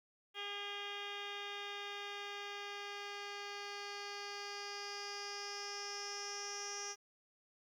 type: tone with low-pass filter sweep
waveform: 10% pulse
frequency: 405.9 Hz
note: G#4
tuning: 40 cents flat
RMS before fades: -45 dBFS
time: 0.34-6.96 s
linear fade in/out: 50 ms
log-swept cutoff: 3300 to 5700 Hz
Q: 8.2
effects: 12-bit